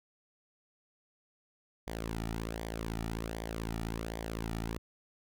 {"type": "tone with flanger", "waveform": "sawtooth", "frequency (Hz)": 55.8, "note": "A1", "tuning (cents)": 25, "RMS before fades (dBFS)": -38, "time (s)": [1.87, 4.78], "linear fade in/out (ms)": 5, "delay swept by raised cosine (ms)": [0.73, 1.93], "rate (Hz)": 1.3, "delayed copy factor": -0.65, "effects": []}